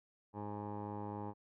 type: tone with low-pass filter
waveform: 15% pulse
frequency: 103.83 Hz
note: G#2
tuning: in tune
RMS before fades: -43 dBFS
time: 0.33-1.34 s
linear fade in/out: 50 ms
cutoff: 810 Hz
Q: 6
effects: none